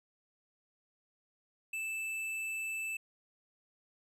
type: tone with hard clipping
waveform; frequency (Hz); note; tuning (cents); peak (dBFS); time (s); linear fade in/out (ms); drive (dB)
sine; 2638; E7; +1; -37; 1.73-2.97; 5; 9
effects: none